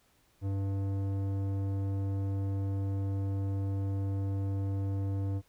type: tone with low-pass filter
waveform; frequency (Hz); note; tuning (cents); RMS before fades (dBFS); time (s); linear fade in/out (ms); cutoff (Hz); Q
square; 98; G2; 0; -32; 0.41-5.42; 50; 510; 0.61
effects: pink hiss -68 dBFS RMS until 5.48 s